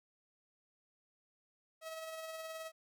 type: tone with tremolo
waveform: sawtooth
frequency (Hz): 643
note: E5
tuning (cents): -43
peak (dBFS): -38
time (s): 1.81-2.72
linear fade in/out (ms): 50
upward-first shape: sine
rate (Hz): 19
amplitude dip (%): 35
effects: none